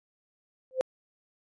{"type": "tone with exponential growth", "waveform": "sine", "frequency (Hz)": 518, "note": "C5", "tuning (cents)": -17, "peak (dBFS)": -18, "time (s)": [0.71, 0.81], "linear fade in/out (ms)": 0, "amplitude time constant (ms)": 21, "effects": ["resampled to 22050 Hz"]}